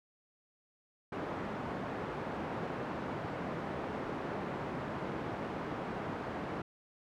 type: band-pass noise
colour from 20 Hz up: pink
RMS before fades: -39 dBFS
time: 1.12-6.62 s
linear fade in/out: 5 ms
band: 150 to 1300 Hz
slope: 12 dB/octave
effects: none